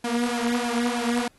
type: tone with flanger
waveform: sawtooth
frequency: 239 Hz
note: A#3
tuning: 43 cents sharp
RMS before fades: -25 dBFS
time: 0.04-1.28 s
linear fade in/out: 5 ms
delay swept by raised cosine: 1.2 to 4.8 ms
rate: 3.2 Hz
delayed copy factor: +0.7
effects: pink hiss -61 dBFS RMS until 1.38 s + AAC 32 kbps